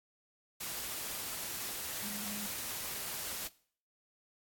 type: tone in noise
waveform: sine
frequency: 207.7 Hz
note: G#3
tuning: in tune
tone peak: -44 dBFS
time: 2.02-2.47 s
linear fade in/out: 10 ms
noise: white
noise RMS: -40 dBFS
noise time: 0.6-3.48 s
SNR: -7 dB
effects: noise-tail reverb RT60 0.5 s tail -19 dB re dry + AAC 64 kbps